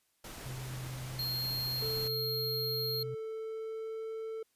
pink noise, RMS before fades -46 dBFS, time 0.24-2.08 s, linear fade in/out 5 ms
sine tone with vibrato, 128.2 Hz, C3, 35 cents flat, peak -39 dBFS, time 0.45-3.15 s, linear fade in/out 10 ms, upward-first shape triangle, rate 15 Hz, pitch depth 12 cents each way
square tone, 4233 Hz, C8, 19 cents sharp, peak -34 dBFS, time 1.19-3.03 s, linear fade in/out 2 ms
triangle tone with pitch glide, 440 to 444.3 Hz, A4 to A4, 0 to +17 cents, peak -35 dBFS, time 1.82-4.43 s, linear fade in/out 5 ms, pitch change +17 cents, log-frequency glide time 2.62-4.11 s
effects white hiss -75 dBFS RMS until 4.55 s + resampled to 32000 Hz

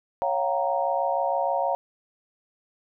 sine chord, G half-diminished seventh, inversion second, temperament equal with one note detuned, 554.4 / 698.5 / 764.8 / 932.3 Hz, Db5 / F5 / G5 / Bb5, 0 / 0 / -43 / 0 cents, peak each -27 / -27 / -29 / -28 dBFS, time 0.22-1.75 s, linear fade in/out 0 ms, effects none

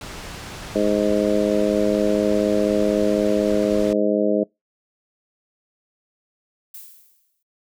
pink low-pass noise, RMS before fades -35 dBFS, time 0.01-3.93 s, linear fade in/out 2 ms, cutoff 7400 Hz, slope 12 dB/octave
harmonic tone, 104.1 Hz, G#2, 5 cents sharp, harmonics 2 / 3 / 4 / 5 / 6, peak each -23 / -23 / -23 / -23 / -23 dBFS, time 0.75-4.44 s, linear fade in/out 10 ms
violet noise with exponential decay, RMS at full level -36 dBFS, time 6.74-7.43 s, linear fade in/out 5 ms, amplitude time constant 150 ms
effects noise-tail reverb RT60 0.2 s tail -26 dB re dry

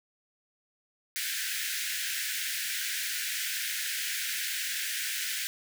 pink high-pass noise, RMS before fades -33 dBFS, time 1.16-5.47 s, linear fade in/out 0 ms, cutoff 1500 Hz, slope 96 dB/octave, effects none

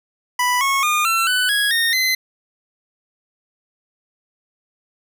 25% pulse tone with pitch steps, 987.8 / 1096 / 1216.1 / 1349.4 / 1497.2 / 1661.3 / 1843.3 / 2045 Hz, B5 / C#6 / D#6 / E6 / F#6 / G#6 / A#6 / C7, 0 / -20 / -40 / +40 / +20 / 0 / -20 / -40 cents, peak -12 dBFS, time 0.39-2.15 s, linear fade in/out 5 ms, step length 220 ms, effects none

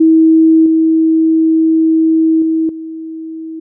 sine tone with level steps, 321.6 Hz, E4, 43 cents flat, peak -4 / -7 / -10 / -22 dBFS, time 0-3.6 s, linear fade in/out 10 ms, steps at 0.66 / 2.42 / 2.69 s, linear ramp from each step 2 ms, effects none

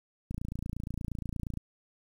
click train, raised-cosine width 5 ms, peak -23 dBFS, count 37, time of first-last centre 0.31-1.573 s, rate 28.5 Hz, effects 9-bit

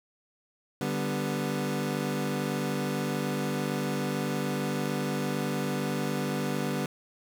25% pulse chord, G major, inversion second, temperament equal, 146.83 / 196 / 246.9 Hz, D3 / G3 / B3, 0 / 0 / 0 cents, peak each -29 dBFS, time 0.81-6.86 s, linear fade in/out 2 ms, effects none

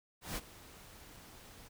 pink noise with ADSR envelope, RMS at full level -38 dBFS, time 0.21-1.69 s, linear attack 160 ms, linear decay 31 ms, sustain -17 dB, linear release 20 ms, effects none

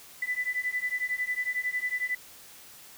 sine beating tone pair, 1988 / 1999 Hz, B6 / B6, +11 / +20 cents, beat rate 11 Hz, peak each -31 dBFS, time 0.22-2.15 s, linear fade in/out 5 ms, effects white hiss -50 dBFS RMS until 2.97 s

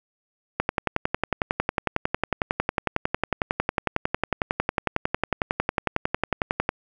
click train, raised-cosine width 0.5 ms, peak -6 dBFS, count 68, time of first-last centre 0.6-6.691 s, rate 11 Hz, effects none

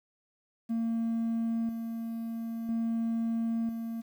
triangle tone with tremolo, 228.5 Hz, A#3, 34 cents flat, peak -25 dBFS, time 0.69-4.02 s, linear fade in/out 20 ms, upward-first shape square, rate 0.5 Hz, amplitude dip 50%, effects tanh soft clip ceiling -21 dBFS + 10-bit

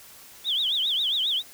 sine tone with vibrato, 3387 Hz, G#7, 33 cents sharp, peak -22 dBFS, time 0.44-1.43 s, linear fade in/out 50 ms, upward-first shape triangle, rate 7.4 Hz, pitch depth 240 cents each way, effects white hiss -48 dBFS RMS until 1.53 s

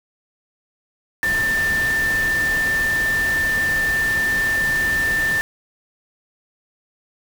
sine tone in noise, 1783 Hz, A6, 22 cents sharp, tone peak -17 dBFS, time 1.23-5.41 s, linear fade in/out 0 ms, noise pink, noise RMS -29 dBFS, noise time 1.23-5.41 s, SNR +9 dB, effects none

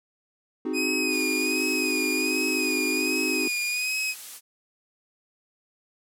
triangle chord, Ab dominant seventh, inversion first, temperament equal, 261.6 / 311.1 / 370 / 415.3 Hz, C4 / Eb4 / Gb4 / Ab4, 0 / 0 / 0 / 0 cents, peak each -29 / -28 / -30 / -33 dBFS, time 0.65-3.48 s, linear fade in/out 5 ms
sawtooth tone with vibrato, 2489 Hz, D#7, in tune, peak -22 dBFS, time 0.73-4.15 s, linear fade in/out 50 ms, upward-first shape sine, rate 1.3 Hz, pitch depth 45 cents each way
blue noise, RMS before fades -37 dBFS, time 1.09-4.41 s, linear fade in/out 50 ms
effects low-pass 12000 Hz 12 dB/octave

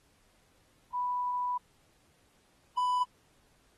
sine / triangle tone pair in turn, 987.8 / 994.7 Hz, B5 / B5, 0 / +12 cents, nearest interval unison, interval 12 cents, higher second, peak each -29 / -24 dBFS, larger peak second, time 0.93-1.58 / 2.77-3.04 s, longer first, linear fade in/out 10 ms, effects pink hiss -68 dBFS RMS until 3.77 s + AAC 32 kbps

